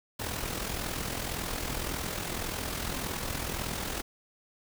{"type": "noise with amplitude modulation", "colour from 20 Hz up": "pink", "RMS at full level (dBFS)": -32, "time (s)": [0.19, 4.02], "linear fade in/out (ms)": 10, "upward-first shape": "sine", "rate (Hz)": 41.8, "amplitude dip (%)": 55, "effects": []}